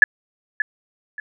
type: tone with echo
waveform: sine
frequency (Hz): 1714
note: A6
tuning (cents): -46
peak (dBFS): -4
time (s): 0.02-0.04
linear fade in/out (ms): 2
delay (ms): 580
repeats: 2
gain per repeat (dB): -12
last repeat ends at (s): 1.2
effects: none